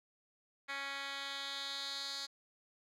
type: tone with band-pass filter sweep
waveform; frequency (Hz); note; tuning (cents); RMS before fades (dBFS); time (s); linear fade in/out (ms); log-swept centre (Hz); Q
10% pulse; 277.2; C#4; 0; -42; 0.68-2.27; 20; 2400 to 4700; 2.8
effects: none